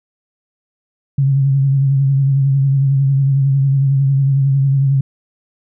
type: tone with vibrato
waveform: sine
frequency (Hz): 136.9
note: C#3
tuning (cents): -21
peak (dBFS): -10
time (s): 1.18-5.01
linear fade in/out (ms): 5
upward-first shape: triangle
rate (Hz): 11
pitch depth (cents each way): 47
effects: none